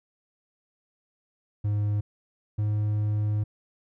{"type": "tone pair in turn", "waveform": "triangle", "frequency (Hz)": [103.83, 105.34], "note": ["G#2", "G#2"], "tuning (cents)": [0, 25], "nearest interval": "unison", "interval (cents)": 25, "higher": "second", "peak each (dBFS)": -21, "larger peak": "neither", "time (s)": [[1.64, 2.01], [2.58, 3.44]], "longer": "second", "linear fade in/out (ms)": 10, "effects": []}